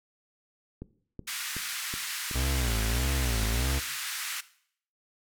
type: click train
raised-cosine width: 3 ms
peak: -25 dBFS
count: 8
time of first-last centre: 0.82-3.432 s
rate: 2.68 Hz
type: band-pass noise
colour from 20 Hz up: pink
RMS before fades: -35 dBFS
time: 1.27-4.41 s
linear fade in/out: 10 ms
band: 1400 to 15000 Hz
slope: 24 dB/octave
type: tone with vibrato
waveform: 35% pulse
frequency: 60.6 Hz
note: B1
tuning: 32 cents flat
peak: -25 dBFS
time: 2.34-3.8 s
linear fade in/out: 20 ms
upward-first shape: sine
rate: 1.6 Hz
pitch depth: 200 cents each way
effects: noise-tail reverb RT60 0.6 s tail -17 dB re dry